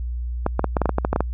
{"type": "clicks", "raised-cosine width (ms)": 1, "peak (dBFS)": -5, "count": 12, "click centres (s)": [0.464, 0.594, 0.643, 0.768, 0.817, 0.857, 0.893, 0.984, 1.049, 1.13, 1.161, 1.206], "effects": ["added 60 Hz sine -24 dBFS peak until 1.33 s"]}